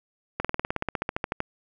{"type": "slowing click train", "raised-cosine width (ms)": 0.5, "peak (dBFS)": -11, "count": 17, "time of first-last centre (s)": [0.4, 1.404], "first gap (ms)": 46, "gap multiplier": 1.04, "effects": []}